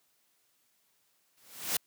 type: noise with exponential growth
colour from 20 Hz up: white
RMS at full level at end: -27 dBFS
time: 1.37-1.77 s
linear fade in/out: 5 ms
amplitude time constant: 86 ms
effects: white hiss -72 dBFS RMS until 1.86 s + high-pass 100 Hz 12 dB/octave